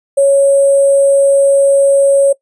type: tone with sample-and-hold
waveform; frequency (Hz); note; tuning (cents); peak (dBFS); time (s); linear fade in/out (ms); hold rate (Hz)
sine; 554.4; C#5; 0; -5; 0.17-2.33; 10; 8820
effects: noise-tail reverb RT60 0.1 s tail -20 dB re dry + resampled to 22050 Hz